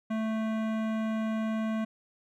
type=tone with hard clipping; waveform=sine; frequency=220.3 Hz; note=A3; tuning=2 cents sharp; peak=-30 dBFS; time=0.1-1.85 s; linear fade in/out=10 ms; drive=17 dB; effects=none